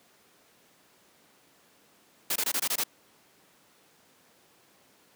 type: noise bursts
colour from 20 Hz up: white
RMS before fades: -28 dBFS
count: 7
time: 2.3-2.838 s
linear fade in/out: 5 ms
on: 58 ms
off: 22 ms
effects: pink hiss -61 dBFS RMS until 5.15 s + high-pass 200 Hz 12 dB/octave